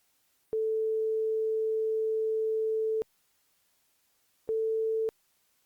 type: tone pair in turn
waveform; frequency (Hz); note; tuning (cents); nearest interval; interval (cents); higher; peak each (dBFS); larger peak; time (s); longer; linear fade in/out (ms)
sine; 440 / 443.6; A4 / A4; 0 / +14; unison; 14; second; -26; neither; 0.53-3.02 / 4.49-5.09; first; 0
effects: white hiss -71 dBFS RMS until 5.65 s + Opus 48 kbps